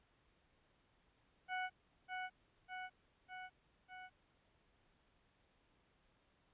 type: tone with echo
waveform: 20% pulse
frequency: 740 Hz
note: F#5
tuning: in tune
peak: -34 dBFS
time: 1.48-1.7 s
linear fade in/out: 50 ms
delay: 600 ms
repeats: 4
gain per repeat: -3 dB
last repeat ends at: 4.1 s
effects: pink hiss -75 dBFS RMS until 6.53 s + resampled to 8000 Hz